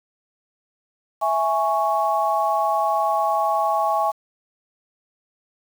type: chord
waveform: sine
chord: C# minor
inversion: first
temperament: equal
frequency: 659.3 / 830.6 / 1108.7 Hz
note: E5 / G#5 / C#6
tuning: 0 / 0 / 0 cents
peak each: -23 / -21 / -23 dBFS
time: 1.21-4.12 s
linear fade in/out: 20 ms
effects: 7-bit